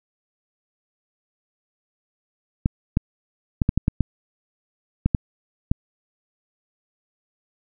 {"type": "clicks", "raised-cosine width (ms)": 5, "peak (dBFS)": -5, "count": 10, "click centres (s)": [2.659, 2.971, 3.618, 3.691, 3.776, 3.881, 4.007, 5.06, 5.148, 5.715], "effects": []}